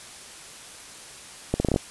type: accelerating click train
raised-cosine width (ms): 2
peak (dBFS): -8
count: 7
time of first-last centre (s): 1.54-1.761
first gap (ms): 60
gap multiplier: 0.8
effects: white hiss -43 dBFS RMS until 1.9 s + resampled to 24000 Hz